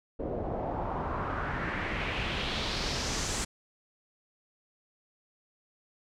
pink noise with low-pass filter sweep, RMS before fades -33 dBFS, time 0.19-3.45 s, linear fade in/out 10 ms, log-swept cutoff 500 to 8000 Hz, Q 2.4, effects none

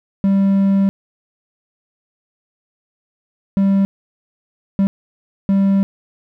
triangle tone bursts at uneven times, 196 Hz, G3, in tune, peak -9 dBFS, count 4, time 0.24-0.89 / 3.57-3.85 / 4.79-4.87 / 5.49-5.83 s, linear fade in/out 0 ms, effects none

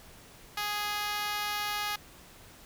5% pulse tone with high-pass filter, 415.3 Hz, G#4, in tune, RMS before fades -33 dBFS, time 0.57-1.96 s, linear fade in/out 5 ms, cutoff 910 Hz, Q 1.9, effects pink hiss -53 dBFS RMS until 2.65 s

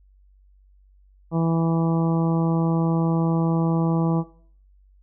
harmonic tone, 164.81 Hz, E3, in tune, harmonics 1 / 2 / 3 / 4 / 5 / 6 / 7, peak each -20 / -26 / -30 / -32 / -34 / -36 / -37 dBFS, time 1.31-4.24 s, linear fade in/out 50 ms, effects noise-tail reverb RT60 0.5 s tail -17 dB re dry + added 48 Hz sine -52 dBFS peak until 5.02 s

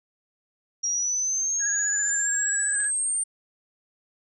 sine exponential sweep, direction up, 5660 to 8870 Hz, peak -23 dBFS, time 0.83-3.24 s, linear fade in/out 10 ms
sine tone with vibrato, 1650 Hz, G#6, 12 cents flat, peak -28 dBFS, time 1.59-2.91 s, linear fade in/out 50 ms, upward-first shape sine, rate 15 Hz, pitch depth 33 cents each way
clicks, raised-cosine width 0.2 ms, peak -30 dBFS, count 2, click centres 2.804 / 2.844 s
effects none

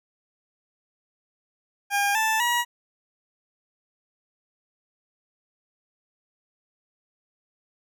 20% pulse tone with pitch steps, 807 / 880 / 959.7 Hz, G#5 / A5 / B5, -50 / 0 / -50 cents, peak -16 dBFS, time 1.9-2.65 s, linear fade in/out 50 ms, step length 250 ms, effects none

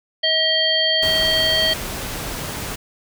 harmonic tone, 638 Hz, D#5, 43 cents sharp, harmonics 1 / 3 / 5 / 7, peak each -23 / -23 / -18 / -22 dBFS, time 0.23-1.74 s, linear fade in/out 10 ms
pink noise, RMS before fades -28 dBFS, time 1.02-2.76 s, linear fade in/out 10 ms
effects none

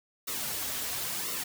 white noise with flanger, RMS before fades -34 dBFS, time 0.27-1.44 s, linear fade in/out 10 ms, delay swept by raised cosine 1.2 to 5.8 ms, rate 0.97 Hz, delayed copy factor -0.7, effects none

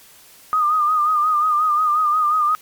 sine tone with vibrato, 1225 Hz, D#6, 27 cents flat, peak -14 dBFS, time 0.53-2.55 s, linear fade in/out 0 ms, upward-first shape sine, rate 5.6 Hz, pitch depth 56 cents each way, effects white hiss -47 dBFS RMS until 2.61 s + MP3 96 kbps

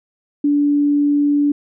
sine tone, 289.6 Hz, D4, 24 cents flat, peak -12 dBFS, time 0.44-1.52 s, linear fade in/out 5 ms, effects none

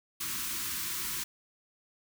white band-stop noise, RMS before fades -35 dBFS, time 0.2-1.24 s, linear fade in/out 10 ms, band 380 to 940 Hz, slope 96 dB/octave, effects none

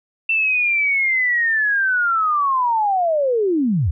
sine linear sweep, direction down, 2687 to 65.41 Hz, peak -15 dBFS, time 0.29-3.91 s, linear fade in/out 5 ms, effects none

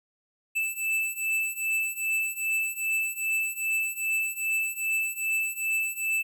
square beating tone pair, 2637 / 2639.5 Hz, E7 / E7, 0 / +2 cents, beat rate 2.5 Hz, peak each -31 / -29 dBFS, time 0.55-6.23 s, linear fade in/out 20 ms, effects none

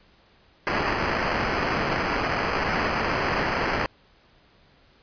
white noise with sample-and-hold, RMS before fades -25 dBFS, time 0.67-3.86 s, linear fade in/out 0 ms, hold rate 3675 Hz, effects pink hiss -58 dBFS RMS until 5.02 s + resampled to 11025 Hz

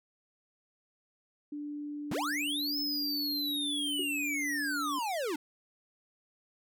sine tone with pitch glide, 293.7 to 289.5 Hz, D4 to D4, 0 to -25 cents, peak -36 dBFS, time 1.52-4.99 s, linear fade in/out 5 ms, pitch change -25 cents, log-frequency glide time 2.31-2.76 s
square linear two-way sweep, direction up then down, 98 to 5270 to 275.8 Hz, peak -32 dBFS, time 2.11-5.36 s, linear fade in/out 5 ms, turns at 2.78 s
sine tone with exponential decay, 366.9 Hz, F#4, 15 cents flat, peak -31 dBFS, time 3.99-4.12 s, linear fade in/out 5 ms, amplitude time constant 27 ms
effects none

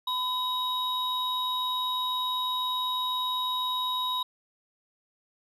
triangle tone pair together, 1006 / 3794 Hz, B5 / A#7, +32 / +30 cents, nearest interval octave + major seventh, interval 2298 cents, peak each -28 dBFS, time 0.07-4.23 s, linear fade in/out 5 ms, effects none

